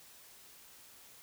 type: silence
effects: white hiss -57 dBFS RMS until 1.22 s